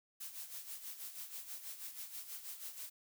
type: noise with tremolo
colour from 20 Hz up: blue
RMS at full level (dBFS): -45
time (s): 0.2-2.9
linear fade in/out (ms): 10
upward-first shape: sine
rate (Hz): 6.2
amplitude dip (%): 65
effects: none